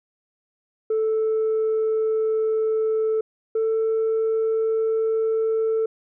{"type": "tone pair in turn", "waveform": "sine", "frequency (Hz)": [439.3, 444.4], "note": ["A4", "A4"], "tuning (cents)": [-3, 17], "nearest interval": "unison", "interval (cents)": 20, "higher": "second", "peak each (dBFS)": -17, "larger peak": "neither", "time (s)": [[0.9, 3.21], [3.55, 5.86]], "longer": "neither", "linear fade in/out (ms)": 5, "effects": ["tanh soft clip ceiling -17 dBFS"]}